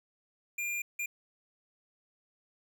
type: tone bursts at uneven times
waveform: square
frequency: 2400 Hz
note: D7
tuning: 37 cents sharp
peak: -33 dBFS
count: 2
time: 0.58-0.82 / 0.99-1.06 s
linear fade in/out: 5 ms
effects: none